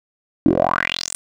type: tone with band-pass filter sweep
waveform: 10% pulse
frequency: 43.65 Hz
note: F1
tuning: in tune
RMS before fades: -19 dBFS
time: 0.46-1.15 s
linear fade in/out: 0 ms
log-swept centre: 280 to 9500 Hz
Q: 6.6
effects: none